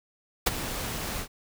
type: noise with ADSR envelope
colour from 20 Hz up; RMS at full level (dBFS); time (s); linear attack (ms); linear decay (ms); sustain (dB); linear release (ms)
pink; -20; 0.46-1.28; 11; 23; -13; 83
effects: none